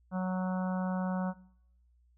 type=harmonic tone; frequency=185 Hz; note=F#3; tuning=in tune; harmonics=1 / 3 / 4 / 5 / 6 / 7 / 8; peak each=-30 / -40 / -42 / -44 / -46 / -47 / -48 dBFS; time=0.11-1.34 s; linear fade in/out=50 ms; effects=noise-tail reverb RT60 0.8 s tail -21 dB re dry + added 60 Hz sine -63 dBFS peak until 2.17 s